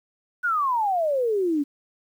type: exponential sweep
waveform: sine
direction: down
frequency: 1500 to 276.5 Hz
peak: -20 dBFS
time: 0.43-1.64 s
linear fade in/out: 20 ms
effects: 9-bit